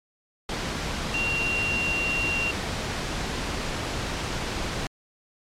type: tone in noise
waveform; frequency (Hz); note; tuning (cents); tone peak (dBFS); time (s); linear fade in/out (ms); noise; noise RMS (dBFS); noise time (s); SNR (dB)
sine; 2758; F7; -22; -24; 1.14-2.51; 2; pink; -29; 0.49-4.87; +2
effects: low-pass 6000 Hz 12 dB/octave + MP3 96 kbps